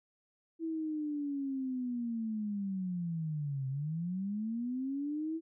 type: linear two-way sweep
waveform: sine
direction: down then up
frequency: 329.6 to 130.81 to 329.6 Hz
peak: -33 dBFS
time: 0.59-5.41 s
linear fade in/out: 50 ms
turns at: 3.68 s
effects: none